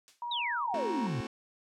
blue noise with exponential decay, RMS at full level -46 dBFS, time 0.08-0.29 s, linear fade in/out 0 ms, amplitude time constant 44 ms
sine tone with pitch glide, 955 to 943.5 Hz, A#5 to A#5, +42 to +21 cents, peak -34 dBFS, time 0.22-1.07 s, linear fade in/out 2 ms, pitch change -21 cents, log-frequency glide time 0.61-0.69 s
sine exponential sweep, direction down, 3951 to 110 Hz, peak -31 dBFS, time 0.31-1.21 s, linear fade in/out 5 ms
sawtooth chord, F# half-diminished seventh, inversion first, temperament just, 222 / 266.4 / 333 / 370 Hz, A3 / C4 / E4 / F#4, +16 / +31 / +18 / 0 cents, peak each -36 / -37 / -40 / -39 dBFS, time 0.74-1.27 s, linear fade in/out 2 ms
effects low-pass 6000 Hz 12 dB/octave

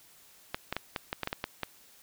clicks, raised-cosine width 0.3 ms, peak -15 dBFS, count 10, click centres 0.545 / 0.726 / 0.766 / 0.962 / 1.129 / 1.233 / 1.274 / 1.329 / 1.441 / 1.633 s, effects white hiss -58 dBFS RMS until 2.02 s

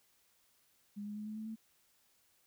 sine tone with pitch steps, 204.9 / 208.1 / 211.4 / 214.7 / 218.1 / 221.5 Hz, G#3 / G#3 / G#3 / A3 / A3 / A3, -23 / +4 / +31 / -42 / -15 / +12 cents, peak -40 dBFS, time 0.96-1.56 s, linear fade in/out 20 ms, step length 100 ms, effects white hiss -72 dBFS RMS until 2.46 s

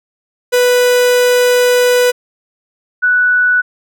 45% pulse / sine tone pair in turn, 493.9 / 1480 Hz, B4 / F#6, 0 / 0 cents, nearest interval octave + perfect fifth, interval 1900 cents, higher second, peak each -8 dBFS, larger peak neither, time 0.52-2.12 / 3.02-3.62 s, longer first, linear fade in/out 20 ms, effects none

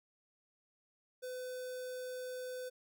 square tone with notch filter, 505 Hz, B4, 39 cents sharp, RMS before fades -43 dBFS, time 1.22-2.7 s, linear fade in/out 20 ms, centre 2300 Hz, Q 1.2, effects none

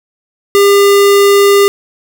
square tone, 401.4 Hz, G4, 41 cents sharp, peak -5 dBFS, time 0.55-1.68 s, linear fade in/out 0 ms, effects none

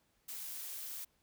blue noise, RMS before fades -44 dBFS, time 0.28-1.05 s, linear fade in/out 10 ms, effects pink hiss -75 dBFS RMS until 1.22 s

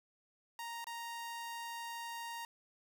sawtooth tone with dropouts, 932.3 Hz, A#5, in tune, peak -38 dBFS, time 0.59-2.45 s, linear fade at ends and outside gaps 1 ms, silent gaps 0.843-0.869 s, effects 11-bit

